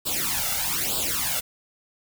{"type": "noise with flanger", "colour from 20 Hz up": "white", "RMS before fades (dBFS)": -26, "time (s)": [0.05, 1.41], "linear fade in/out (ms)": 20, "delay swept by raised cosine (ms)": [0.24, 1.44], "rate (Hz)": 1.1, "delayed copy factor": 0.85, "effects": []}